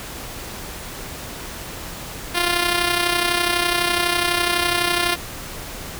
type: tone with amplitude modulation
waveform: 5% pulse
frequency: 349.2 Hz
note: F4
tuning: in tune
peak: -4 dBFS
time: 2.34-5.16 s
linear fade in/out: 20 ms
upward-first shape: sine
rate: 32 Hz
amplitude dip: 55%
effects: pink hiss -33 dBFS RMS until 5.99 s